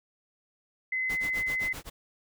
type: tone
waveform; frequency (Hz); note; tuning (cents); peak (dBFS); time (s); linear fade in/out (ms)
sine; 2042; C7; -43; -27; 0.92-1.73; 5
type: noise with tremolo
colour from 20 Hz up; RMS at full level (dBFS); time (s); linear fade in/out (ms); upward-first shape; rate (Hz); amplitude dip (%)
pink; -39; 1.09-1.9; 10; sine; 7.7; 100
effects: none